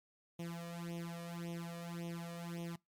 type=tone with flanger; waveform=sawtooth; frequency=170 Hz; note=F3; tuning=46 cents flat; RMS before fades=-44 dBFS; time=0.39-2.76 s; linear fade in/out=5 ms; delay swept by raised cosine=0.32 to 1.72 ms; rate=1.8 Hz; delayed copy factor=+0.95; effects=noise-tail reverb RT60 0.2 s tail -24 dB re dry + MP3 96 kbps